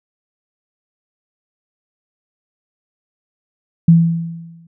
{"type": "tone with exponential decay", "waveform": "sine", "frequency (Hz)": 166.7, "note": "E3", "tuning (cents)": 20, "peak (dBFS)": -3, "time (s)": [3.88, 4.67], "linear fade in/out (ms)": 5, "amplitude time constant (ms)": 170, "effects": []}